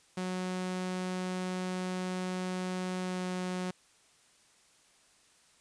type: tone with pitch glide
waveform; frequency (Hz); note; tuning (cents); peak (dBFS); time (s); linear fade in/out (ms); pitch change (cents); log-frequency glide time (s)
sawtooth; 183.7 to 182.64; F#3 to F#3; -12 to -22; -29; 0.17-3.71; 5; -10; 3-3.25
effects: white hiss -64 dBFS RMS until 5.6 s + resampled to 22050 Hz